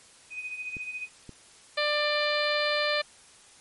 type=tone with tremolo; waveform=sine; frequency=2500 Hz; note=D#7; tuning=8 cents sharp; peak=-31 dBFS; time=0.3-1.09 s; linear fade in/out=50 ms; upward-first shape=sine; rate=14 Hz; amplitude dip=60%
type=clicks; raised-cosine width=3 ms; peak=-29 dBFS; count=2; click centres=0.768 / 1.293 s
type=harmonic tone; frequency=594 Hz; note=D5; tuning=20 cents sharp; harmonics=1 / 2 / 3 / 4 / 5 / 6 / 7 / 8; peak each=-28 / -33 / -31 / -32 / -37 / -35 / -33 / -39 dBFS; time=1.77-3.02 s; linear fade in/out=10 ms
effects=white hiss -54 dBFS RMS until 3.6 s + MP3 48 kbps